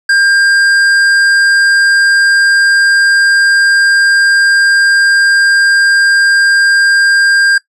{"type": "tone with tanh clipping", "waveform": "sine", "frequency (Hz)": 1600, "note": "G6", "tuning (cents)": 35, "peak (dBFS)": -8, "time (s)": [0.09, 7.58], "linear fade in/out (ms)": 5, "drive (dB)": 15, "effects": ["noise-tail reverb RT60 0.1 s tail -18 dB re dry", "low-pass 9000 Hz 12 dB/octave"]}